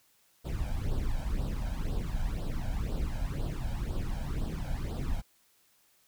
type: noise with flanger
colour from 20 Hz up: brown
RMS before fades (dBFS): -32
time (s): 0.44-5.22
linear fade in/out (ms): 20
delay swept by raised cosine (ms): 0.22 to 1.32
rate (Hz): 2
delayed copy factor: +0.8
effects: white hiss -67 dBFS RMS until 6.07 s